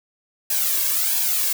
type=noise with flanger; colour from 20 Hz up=blue; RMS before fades=-21 dBFS; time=0.5-1.53 s; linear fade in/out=5 ms; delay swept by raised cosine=1.2 to 1.85 ms; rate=1.5 Hz; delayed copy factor=+0.8; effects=none